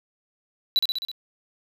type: tone with echo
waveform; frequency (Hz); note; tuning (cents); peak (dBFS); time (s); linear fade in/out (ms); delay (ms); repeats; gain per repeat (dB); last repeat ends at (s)
triangle; 3951; B7; 0; -15; 0.76-0.79; 0; 65; 5; -3; 1.115
effects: none